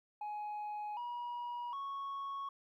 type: tone with pitch steps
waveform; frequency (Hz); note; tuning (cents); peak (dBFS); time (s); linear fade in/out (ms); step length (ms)
sine; 838 / 962.6 / 1105.7; G#5 / B5 / C#6; +15 / -45 / -5; -36; 0.21-2.49; 5; 760
effects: tanh soft clip ceiling -38 dBFS + 13-bit